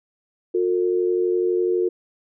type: tone pair together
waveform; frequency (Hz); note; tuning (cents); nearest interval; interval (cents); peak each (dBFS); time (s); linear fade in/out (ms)
sine; 360 / 452; F#4 / A4; -47 / +47; major third; 394; -19 / -23; 0.54-1.89; 10
effects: none